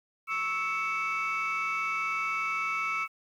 sine tone cluster, 1109 / 1311 / 2241 / 2644 Hz, C#6 / E6 / C#7 / E7, 0 / -10 / +18 / +5 cents, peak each -37 / -30 / -31 / -35 dBFS, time 0.27-3.08 s, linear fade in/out 50 ms, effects tanh soft clip ceiling -23 dBFS + 10-bit

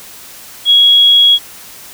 sine tone, 3322 Hz, G#7, in tune, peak -4 dBFS, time 0.65-1.39 s, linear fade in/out 50 ms, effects white hiss -34 dBFS RMS until 1.93 s

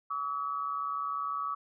sine tone pair together, 1143 / 1283 Hz, D6 / E6, -47 / -47 cents, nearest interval major second, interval 200 cents, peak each -33 / -35 dBFS, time 0.1-1.55 s, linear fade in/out 10 ms, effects none

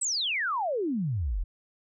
sine exponential sweep, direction down, 8372 to 36.71 Hz, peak -26 dBFS, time 0.01-1.44 s, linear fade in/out 10 ms, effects none

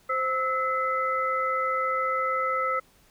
sine tone cluster, 522 / 1307 / 2033 Hz, C5 / E6 / B6, -4 / -15 / +50 cents, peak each -30 / -25 / -33 dBFS, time 0.09-2.8 s, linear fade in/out 10 ms, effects pink hiss -60 dBFS RMS until 3.1 s

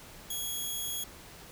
10% pulse tone, 3325 Hz, G#7, 1 cent sharp, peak -25 dBFS, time 0.3-1.04 s, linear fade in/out 5 ms, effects pink hiss -50 dBFS RMS until 1.51 s

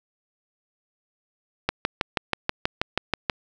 click train, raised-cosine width 0.3 ms, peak -5 dBFS, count 11, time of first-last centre 1.69-3.298 s, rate 6.22 Hz, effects none

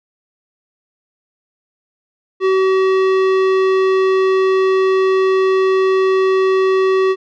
sine tone with tanh clipping, 379.8 Hz, F#4, 45 cents sharp, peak -13 dBFS, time 2.4-7.16 s, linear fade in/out 50 ms, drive 16 dB, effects none

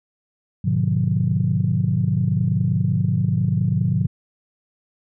sine chord, G# diminished seventh, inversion none, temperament just, 103.83 / 124.59 / 149.51 / 179.41 Hz, G#2 / B2 / D3 / F3, 0 / +16 / +31 / +47 cents, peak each -22 dBFS, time 0.64-4.07 s, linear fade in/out 10 ms, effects tanh soft clip ceiling -7 dBFS

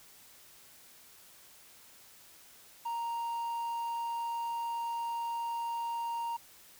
triangle tone with quantisation, 932.3 Hz, A#5, in tune, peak -31 dBFS, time 2.85-6.37 s, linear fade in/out 10 ms, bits 10, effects white hiss -57 dBFS RMS until 6.79 s

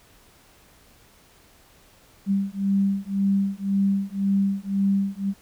sine beating tone pair, 196 / 197.9 Hz, G3 / G3, 0 / +17 cents, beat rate 1.9 Hz, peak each -23 / -23 dBFS, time 2.26-5.34 s, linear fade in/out 50 ms, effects pink hiss -55 dBFS RMS until 5.41 s

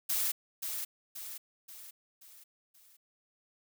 blue noise with echo, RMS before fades -31 dBFS, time 0.09-0.32 s, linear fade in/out 10 ms, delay 530 ms, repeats 5, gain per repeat -6 dB, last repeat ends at 2.97 s, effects none

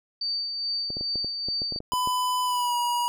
sine tone with tremolo, 4602 Hz, D8, 36 cents flat, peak -25 dBFS, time 0.21-1.79 s, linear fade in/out 5 ms, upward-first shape sine, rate 2.4 Hz, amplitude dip 40%
clicks, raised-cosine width 2 ms, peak -23 dBFS, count 12, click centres 0.904 / 0.969 / 1.01 / 1.157 / 1.246 / 1.486 / 1.619 / 1.723 / 1.761 / 1.804 / 1.935 / 2.074 s
square tone with pitch glide, 1001 to 962.4 Hz, B5 to B5, +23 to -45 cents, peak -24 dBFS, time 1.92-3.08 s, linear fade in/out 0 ms, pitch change -68 cents, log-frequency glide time 2.44-2.76 s
effects none

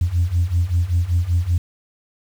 sine beating tone pair, 84 / 89.2 Hz, E2 / F2, +33 / +37 cents, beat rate 5.2 Hz, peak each -19 / -17 dBFS, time 0.01-1.58 s, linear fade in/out 5 ms, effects tanh soft clip ceiling -10 dBFS + 7-bit

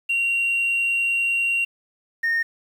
sine tone pair in turn, 2755 / 1838.7 Hz, F7 / A#6, -24 / -24 cents, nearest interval perfect fifth, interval 700 cents, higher first, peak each -17 dBFS, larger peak neither, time 0.09-1.65 / 2.23-2.43 s, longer first, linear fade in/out 10 ms, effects tanh soft clip ceiling -17 dBFS + 8-bit

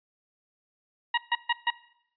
20% pulse tone bursts, 950 Hz, A#5, 33 cents sharp, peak -17 dBFS, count 4, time 1.14-1.704 s, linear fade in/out 5 ms, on 36 ms, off 140 ms, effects noise-tail reverb RT60 0.7 s tail -19 dB re dry + resampled to 11025 Hz

